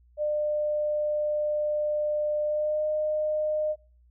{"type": "tone with pitch glide", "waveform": "sine", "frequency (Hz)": [600, 611.2], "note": ["D5", "D#5"], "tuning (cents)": [37, -31], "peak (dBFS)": -24, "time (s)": [0.17, 3.76], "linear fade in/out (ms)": 50, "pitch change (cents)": 32, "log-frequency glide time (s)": [2.44, 2.86], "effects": ["noise-tail reverb RT60 0.4 s tail -24 dB re dry", "added 60 Hz sine -56 dBFS peak until 4.1 s"]}